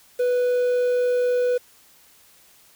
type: tone with quantisation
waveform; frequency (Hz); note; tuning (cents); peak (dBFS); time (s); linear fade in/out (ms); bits
triangle; 493.9; B4; 0; -16; 0.19-1.58; 10; 7
effects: white hiss -54 dBFS RMS until 2.75 s